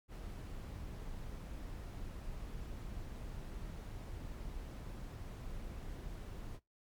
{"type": "noise", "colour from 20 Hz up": "brown", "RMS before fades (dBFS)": -45, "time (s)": [0.08, 6.6], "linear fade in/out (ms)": 50, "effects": ["noise-tail reverb RT60 0.2 s tail -23 dB re dry", "MP3 96 kbps"]}